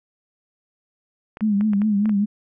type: clicks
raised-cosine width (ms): 0.5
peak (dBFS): -21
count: 7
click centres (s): 1.371 / 1.408 / 1.61 / 1.734 / 1.818 / 2.057 / 2.094
type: tone with vibrato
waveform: sine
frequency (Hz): 207.7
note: G#3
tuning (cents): 0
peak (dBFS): -16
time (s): 1.41-2.26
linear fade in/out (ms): 20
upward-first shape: triangle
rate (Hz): 4.9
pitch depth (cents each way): 95
effects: none